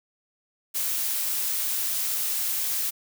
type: noise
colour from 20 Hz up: blue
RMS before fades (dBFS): -27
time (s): 0.74-2.91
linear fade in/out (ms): 20
effects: none